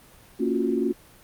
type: chord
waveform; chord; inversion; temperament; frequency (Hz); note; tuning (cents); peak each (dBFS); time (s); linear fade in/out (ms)
sine; Gb major seventh; first; just; 231.2 / 277.5 / 346.9 / 370; Bb3 / Db4 / F4 / Gb4; -14 / +2 / -12 / 0; -27; 0.39-0.93; 20
effects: pink hiss -52 dBFS RMS until 1.23 s + Opus 32 kbps